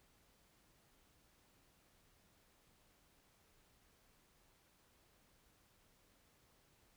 silence, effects pink hiss -72 dBFS RMS until 6.96 s

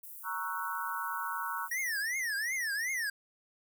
pink high-pass noise, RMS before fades -47 dBFS, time 0.03-2.03 s, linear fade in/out 5 ms, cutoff 12000 Hz, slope 24 dB/octave
sine chord, F# dominant seventh, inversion first, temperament equal, 932.3 / 1108.7 / 1318.5 / 1480 Hz, A#5 / C#6 / E6 / F#6, 0 / 0 / 0 / 0 cents, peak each -39 dBFS, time 0.23-1.69 s, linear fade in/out 50 ms
square tone with vibrato, 1853 Hz, A#6, 11 cents flat, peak -32 dBFS, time 1.71-3.1 s, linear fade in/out 5 ms, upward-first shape triangle, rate 2.7 Hz, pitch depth 280 cents each way
effects none

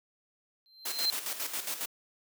triangle tone with exponential growth, 4126 Hz, C8, 25 cents flat, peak -22 dBFS, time 0.66-1.1 s, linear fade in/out 0 ms, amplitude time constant 95 ms
white noise with tremolo, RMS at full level -34 dBFS, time 0.85-1.86 s, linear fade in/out 10 ms, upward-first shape square, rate 7.3 Hz, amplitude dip 60%
effects high-pass 300 Hz 12 dB/octave

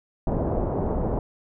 pink low-pass noise, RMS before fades -25 dBFS, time 0.27-1.19 s, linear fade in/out 2 ms, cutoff 810 Hz, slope 24 dB/octave, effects none

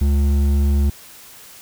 triangle tone with hard clipping, 70.7 Hz, C#2, 35 cents sharp, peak -15 dBFS, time 0.01-0.9 s, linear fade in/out 5 ms, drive 12 dB, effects white hiss -42 dBFS RMS until 1.61 s

